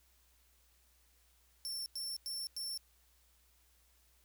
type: tone bursts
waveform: sawtooth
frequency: 5410 Hz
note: E8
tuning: 44 cents sharp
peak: -36 dBFS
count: 4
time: 1.65-2.775 s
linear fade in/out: 0 ms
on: 210 ms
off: 95 ms
effects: added 60 Hz sine -70 dBFS peak until 4.24 s + white hiss -71 dBFS RMS until 4.24 s